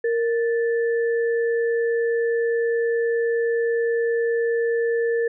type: tone pair together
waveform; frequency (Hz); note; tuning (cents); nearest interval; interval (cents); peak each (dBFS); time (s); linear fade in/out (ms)
sine; 464.8 / 1754.9; A#4 / A6; -5 / -5; octave + major seventh; 2300; -19 / -30; 0.04-5.28; 5
effects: none